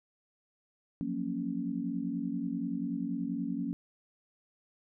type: chord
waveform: sine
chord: Gb major seventh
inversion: third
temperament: equal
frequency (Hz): 174.61 / 185 / 233.1 / 277.2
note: F3 / Gb3 / Bb3 / Db4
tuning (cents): 0 / 0 / 0 / 0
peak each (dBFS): -40 / -39 / -36 / -35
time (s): 1.01-3.73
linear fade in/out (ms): 0
effects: none